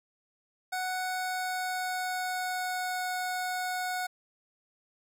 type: tone with pitch glide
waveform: 25% pulse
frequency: 740 to 733.2 Hz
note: F#5 to F#5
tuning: 0 to -16 cents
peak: -27 dBFS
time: 0.72-4.07 s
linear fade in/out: 10 ms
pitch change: -16 cents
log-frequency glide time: 1.05-3.12 s
effects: none